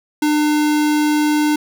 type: tone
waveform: square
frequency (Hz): 300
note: D4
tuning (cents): +37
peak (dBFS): -14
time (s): 0.22-1.56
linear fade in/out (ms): 5
effects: none

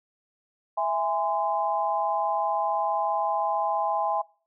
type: chord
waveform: sine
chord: E augmented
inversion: none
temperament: just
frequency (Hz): 659.3 / 824.1 / 1030.1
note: E5 / G#5 / B#5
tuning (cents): 0 / -14 / -27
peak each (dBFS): -28 / -26 / -29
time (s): 0.77-4.22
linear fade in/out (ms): 10
effects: noise-tail reverb RT60 0.4 s tail -23 dB re dry

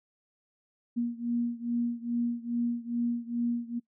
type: beating tone pair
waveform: sine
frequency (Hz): 236.5 / 238.9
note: A#3 / A#3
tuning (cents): +25 / +43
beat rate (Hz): 2.4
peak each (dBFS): -30 / -32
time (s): 0.96-3.8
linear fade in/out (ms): 20
effects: noise-tail reverb RT60 0.1 s tail -21 dB re dry

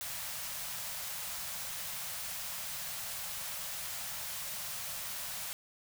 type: band-stop noise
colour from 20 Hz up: white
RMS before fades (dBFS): -40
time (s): 0.01-5.53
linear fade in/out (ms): 0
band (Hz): 200 to 530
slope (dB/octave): 48
effects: none

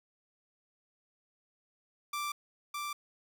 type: tone with echo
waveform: sawtooth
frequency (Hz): 1174.7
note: D6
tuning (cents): 0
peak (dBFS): -30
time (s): 2.13-2.32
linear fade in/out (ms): 5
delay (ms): 610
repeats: 1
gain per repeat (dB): -2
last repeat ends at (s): 2.93
effects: none

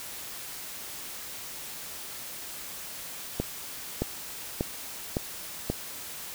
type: accelerating click train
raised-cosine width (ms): 2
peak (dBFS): -13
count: 5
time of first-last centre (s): 3.4-5.7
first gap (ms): 620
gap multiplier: 0.95
effects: white hiss -40 dBFS RMS until 6.34 s

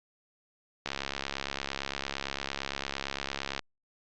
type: click train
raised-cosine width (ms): 0.2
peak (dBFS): -14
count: 189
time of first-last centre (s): 0.86-3.593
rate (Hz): 68.8
effects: low-pass 5000 Hz 12 dB/octave + Opus 48 kbps

